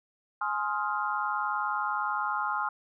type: chord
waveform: sine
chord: F minor seventh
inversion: first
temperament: just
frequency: 838.1 / 1047.7 / 1257.2 / 1396.9 Hz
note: Ab5 / C6 / Eb6 / F6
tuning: +16 / +2 / +18 / 0 cents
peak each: -33 dBFS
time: 0.41-2.69 s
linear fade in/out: 5 ms
effects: none